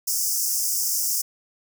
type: high-pass noise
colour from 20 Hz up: pink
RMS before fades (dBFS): -24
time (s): 0.07-1.22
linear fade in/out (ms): 10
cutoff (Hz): 5100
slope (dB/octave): 96
effects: none